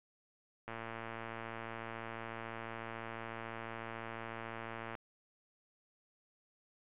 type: click train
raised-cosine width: 0.5 ms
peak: -28 dBFS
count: 488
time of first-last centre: 0.68-4.952 s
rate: 114 Hz
effects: resampled to 8000 Hz